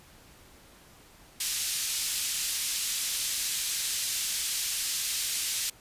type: band-pass noise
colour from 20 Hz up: white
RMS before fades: -31 dBFS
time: 1.4-5.7 s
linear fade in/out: 5 ms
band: 2900 to 9400 Hz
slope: 12 dB/octave
effects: pink hiss -55 dBFS RMS until 5.8 s + resampled to 32000 Hz